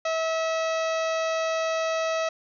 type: harmonic tone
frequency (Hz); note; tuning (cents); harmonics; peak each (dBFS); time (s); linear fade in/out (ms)
647; E5; -32; 1 / 2 / 3 / 4 / 5 / 6 / 7 / 8 / 9 / 10; -25 / -31 / -36 / -36 / -43 / -41 / -45 / -47 / -43 / -48; 0.05-2.29; 5
effects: none